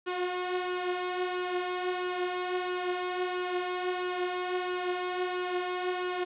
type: tone with flanger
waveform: sawtooth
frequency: 361.9 Hz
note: F#4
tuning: 38 cents flat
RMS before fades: -32 dBFS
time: 0.06-6.25 s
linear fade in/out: 20 ms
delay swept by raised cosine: 0.68 to 4.68 ms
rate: 1.5 Hz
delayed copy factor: +0.5
effects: resampled to 8000 Hz + 9-bit